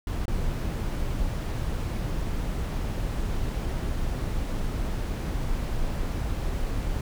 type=noise with dropouts; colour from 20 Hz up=brown; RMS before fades=-28 dBFS; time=0.07-7.01 s; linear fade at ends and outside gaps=2 ms; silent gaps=0.256-0.28 s; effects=none